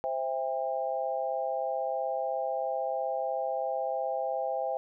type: chord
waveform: sine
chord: C major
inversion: none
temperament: equal with one note detuned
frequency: 523.3 / 659.3 / 802.3 Hz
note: C5 / E5 / G5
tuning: 0 / 0 / +40 cents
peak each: -33 dBFS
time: 0.04-4.77 s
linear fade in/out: 0 ms
effects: none